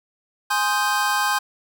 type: chord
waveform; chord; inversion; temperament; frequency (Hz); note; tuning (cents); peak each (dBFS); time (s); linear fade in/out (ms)
square; Ab major seventh; none; equal; 830.6 / 1046.5 / 1244.5 / 1568; Ab5 / C6 / Eb6 / G6; 0 / 0 / 0 / 0; -25 / -25 / -29 / -24; 0.5-1.39; 10
effects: none